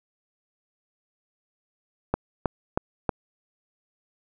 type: click train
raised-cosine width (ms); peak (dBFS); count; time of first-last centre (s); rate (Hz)
1; -8; 4; 2.14-3.092; 3.15
effects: none